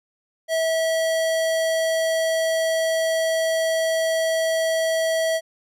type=tone; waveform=square; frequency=649 Hz; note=E5; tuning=27 cents flat; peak=-20 dBFS; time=0.48-5.41 s; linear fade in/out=50 ms; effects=resampled to 32000 Hz